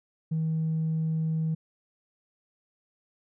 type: tone with tanh clipping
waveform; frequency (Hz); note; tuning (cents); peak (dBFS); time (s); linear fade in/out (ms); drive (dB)
triangle; 159.7; D#3; +45; -25; 0.31-1.55; 10; 5
effects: none